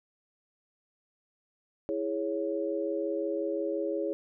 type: chord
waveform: sine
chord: C# minor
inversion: first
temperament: equal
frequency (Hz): 329.6 / 415.3 / 554.4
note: E4 / G#4 / C#5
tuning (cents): 0 / 0 / 0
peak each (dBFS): -33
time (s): 1.89-4.13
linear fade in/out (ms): 0
effects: none